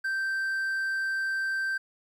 triangle tone, 1563 Hz, G6, 6 cents flat, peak -25 dBFS, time 0.04-1.78 s, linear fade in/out 10 ms, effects 11-bit

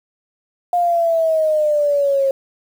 sine exponential sweep, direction down, 710 to 538 Hz, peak -13 dBFS, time 0.73-2.31 s, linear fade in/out 2 ms, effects 7-bit

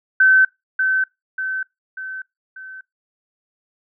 sine tone with echo, 1533 Hz, G6, 39 cents flat, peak -9 dBFS, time 0.2-0.45 s, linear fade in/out 5 ms, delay 590 ms, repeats 4, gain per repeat -6 dB, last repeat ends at 2.81 s, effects noise-tail reverb RT60 0.2 s tail -24 dB re dry

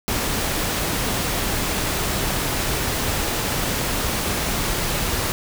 pink noise, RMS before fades -23 dBFS, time 0.08-5.32 s, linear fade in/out 0 ms, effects none

